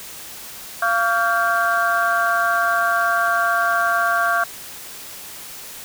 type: tone cluster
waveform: sine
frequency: 690 / 1139 / 1395 / 1577 Hz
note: F5 / C#6 / F6 / G6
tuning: -21 / +47 / -2 / +10 cents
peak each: -21 dBFS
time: 0.82-4.44 s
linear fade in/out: 5 ms
effects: tanh soft clip ceiling -7 dBFS + white hiss -36 dBFS RMS until 5.84 s

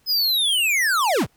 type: linear sweep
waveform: square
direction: down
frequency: 5120 to 46.83 Hz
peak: -18 dBFS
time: 0.06-1.27 s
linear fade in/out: 50 ms
effects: pink hiss -62 dBFS RMS until 1.36 s

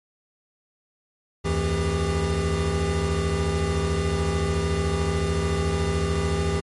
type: tone cluster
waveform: square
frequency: 74.1 / 87.8 / 163.3 / 399.6 Hz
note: D2 / F2 / E3 / G4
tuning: +16 / +10 / -16 / +33 cents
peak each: -28 dBFS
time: 1.44-6.61 s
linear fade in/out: 20 ms
effects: MP3 48 kbps

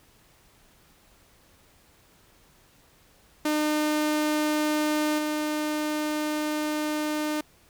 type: tone with level steps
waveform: sawtooth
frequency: 303.2 Hz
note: D#4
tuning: 45 cents flat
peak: -19 / -22 dBFS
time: 3.45-7.41 s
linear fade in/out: 5 ms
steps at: 5.18 s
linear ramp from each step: 10 ms
effects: pink hiss -59 dBFS RMS until 7.69 s

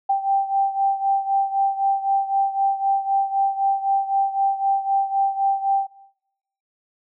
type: beating tone pair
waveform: sine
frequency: 784 / 787.9 Hz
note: G5 / G5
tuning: 0 / +9 cents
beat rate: 3.9 Hz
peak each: -19 / -23 dBFS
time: 0.09-5.87 s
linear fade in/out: 10 ms
effects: noise-tail reverb RT60 0.8 s tail -19 dB re dry

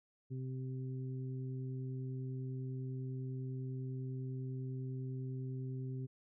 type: harmonic tone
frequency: 130 Hz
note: C3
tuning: 11 cents flat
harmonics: 1 / 2 / 3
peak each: -39 / -48 / -51 dBFS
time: 0.3-6.07 s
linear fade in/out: 20 ms
effects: none

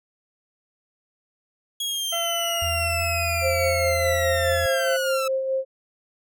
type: linear sweep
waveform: sawtooth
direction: down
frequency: 3322 to 1300 Hz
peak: -22 dBFS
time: 1.8-5.28 s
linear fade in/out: 5 ms
type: harmonic tone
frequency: 679 Hz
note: F5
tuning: 49 cents flat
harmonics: 1 / 2 / 3 / 4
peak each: -27 / -33 / -37 / -39 dBFS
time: 2.12-4.97 s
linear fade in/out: 10 ms
type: tone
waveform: sine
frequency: 84.3 Hz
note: E2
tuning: 39 cents sharp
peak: -27 dBFS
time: 2.62-4.66 s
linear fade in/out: 0 ms
type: tone with tremolo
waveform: sine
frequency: 530 Hz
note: C5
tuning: 22 cents sharp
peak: -20 dBFS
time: 3.41-5.65 s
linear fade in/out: 50 ms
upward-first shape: sine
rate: 4.8 Hz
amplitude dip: 40%
effects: none

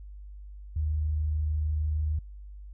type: tone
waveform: sine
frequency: 76.6 Hz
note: D#2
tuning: 27 cents flat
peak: -25 dBFS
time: 0.76-2.19 s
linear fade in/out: 5 ms
effects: added 50 Hz sine -41 dBFS peak until 2.73 s

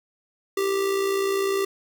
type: tone with amplitude modulation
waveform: square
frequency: 392 Hz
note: G4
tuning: in tune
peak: -20 dBFS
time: 0.57-1.65 s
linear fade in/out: 5 ms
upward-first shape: sine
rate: 60 Hz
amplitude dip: 50%
effects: 8-bit

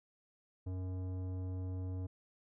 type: tone with tanh clipping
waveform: sine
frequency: 92.5 Hz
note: F#2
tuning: in tune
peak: -39 dBFS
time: 0.66-2.07 s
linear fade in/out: 10 ms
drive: 14 dB
effects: none

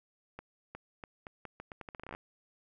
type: accelerating click train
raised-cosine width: 0.5 ms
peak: -28 dBFS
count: 18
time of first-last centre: 0.39-2.149 s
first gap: 360 ms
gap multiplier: 0.8
effects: none

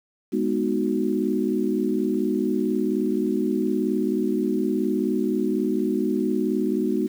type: chord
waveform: sine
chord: G# minor seventh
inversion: none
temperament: equal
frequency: 207.7 / 246.9 / 311.1 / 370 Hz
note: G#3 / B3 / D#4 / F#4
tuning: 0 / 0 / 0 / 0 cents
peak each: -26 dBFS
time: 0.32-7.08 s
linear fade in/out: 20 ms
effects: 8-bit

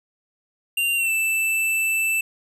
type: tone with pitch glide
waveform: square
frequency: 2779 to 2649 Hz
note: F7 to E7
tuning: -9 to +8 cents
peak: -20 dBFS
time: 0.77-2.21 s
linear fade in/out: 5 ms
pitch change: -83 cents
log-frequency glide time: 0.96-1.11 s
effects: 10-bit

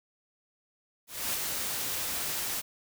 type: noise with ADSR envelope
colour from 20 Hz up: white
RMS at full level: -30 dBFS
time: 1.07-2.62 s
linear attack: 260 ms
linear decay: 26 ms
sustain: -3 dB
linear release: 24 ms
effects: none

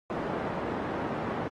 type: band-pass noise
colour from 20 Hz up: pink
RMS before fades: -33 dBFS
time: 0.1-1.48 s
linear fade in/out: 0 ms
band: 180 to 1100 Hz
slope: 12 dB/octave
effects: AAC 32 kbps

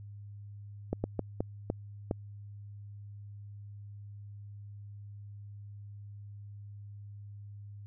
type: slowing click train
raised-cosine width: 2 ms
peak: -17 dBFS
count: 6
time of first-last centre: 0.93-2.111 s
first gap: 110 ms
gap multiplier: 1.39
effects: added 102 Hz sine -44 dBFS peak until 7.86 s

